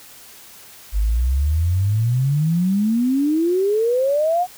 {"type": "exponential sweep", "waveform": "sine", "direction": "up", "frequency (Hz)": [48.53, 740], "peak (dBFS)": -15, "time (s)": [0.92, 4.47], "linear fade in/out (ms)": 50, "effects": ["white hiss -43 dBFS RMS until 4.57 s"]}